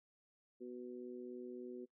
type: harmonic tone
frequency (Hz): 123.47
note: B2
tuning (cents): 0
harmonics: 2 / 3 / 4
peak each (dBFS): -50 / -47 / -56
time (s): 0.6-1.86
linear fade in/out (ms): 20
effects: noise-tail reverb RT60 0.1 s tail -21 dB re dry